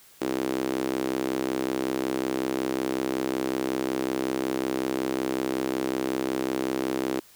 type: tone with high-pass filter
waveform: sawtooth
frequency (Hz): 65.41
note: C2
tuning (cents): 0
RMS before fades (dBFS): -28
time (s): 0.21-7.2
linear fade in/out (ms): 5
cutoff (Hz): 330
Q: 3.3
effects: white hiss -54 dBFS RMS until 7.35 s